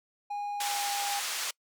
triangle tone with pitch glide, 820 to 808.7 Hz, G#5 to G#5, -22 to -46 cents, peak -30 dBFS, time 0.3-1.2 s, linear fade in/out 10 ms, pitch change -24 cents, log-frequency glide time 0.54-0.91 s
white band-pass noise, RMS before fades -34 dBFS, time 0.6-1.51 s, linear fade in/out 5 ms, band 830 to 7600 Hz, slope 12 dB/octave
effects noise-tail reverb RT60 0.1 s tail -26 dB re dry

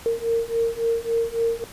sine beating tone pair, 458.7 / 462.3 Hz, A#4 / A#4, -28 / -14 cents, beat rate 3.6 Hz, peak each -24 / -23 dBFS, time 0.06-1.64 s, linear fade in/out 0 ms, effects pink hiss -42 dBFS RMS until 1.72 s + resampled to 32000 Hz

